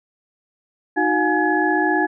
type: tone cluster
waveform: sine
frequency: 310.9 / 366.4 / 715 / 838 / 1694 Hz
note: D#4 / F#4 / F5 / G#5 / G#6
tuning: -1 / -17 / +41 / +15 / +34 cents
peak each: -21 / -23 / -25 / -22 / -21 dBFS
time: 0.96-2.07 s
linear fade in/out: 20 ms
effects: none